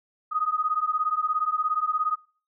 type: beating tone pair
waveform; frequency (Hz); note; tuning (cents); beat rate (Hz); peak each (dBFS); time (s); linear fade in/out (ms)
sine; 1240 / 1257; D#6 / D#6; -6 / +17; 17; -26 / -26; 0.31-2.16; 20
effects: noise-tail reverb RT60 0.4 s tail -20 dB re dry